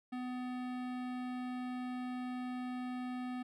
sine tone with hard clipping, 250.6 Hz, B3, 25 cents sharp, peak -40 dBFS, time 0.12-3.43 s, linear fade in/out 10 ms, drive 18 dB, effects none

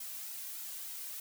blue noise with flanger, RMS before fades -43 dBFS, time 0-1.2 s, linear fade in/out 5 ms, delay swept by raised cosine 1.7 to 2.34 ms, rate 3.3 Hz, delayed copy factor -0.5, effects none

